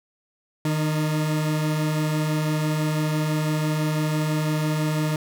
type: tone pair together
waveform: 40% pulse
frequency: 154.6 / 303.2 Hz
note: D#3 / D#4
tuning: -11 / -45 cents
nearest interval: octave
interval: 1166 cents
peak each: -21 / -29 dBFS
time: 0.65-5.16 s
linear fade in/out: 2 ms
effects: none